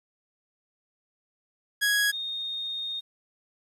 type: tone pair in turn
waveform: sawtooth / sine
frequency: 1661.2 / 3692 Hz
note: G#6 / A#7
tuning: 0 / -17 cents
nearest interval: octave + major second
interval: 1383 cents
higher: second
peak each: -18 / -30 dBFS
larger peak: first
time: 1.81-2.12 / 2.12-3.01 s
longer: second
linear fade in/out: 20 ms
effects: resampled to 32000 Hz + 10-bit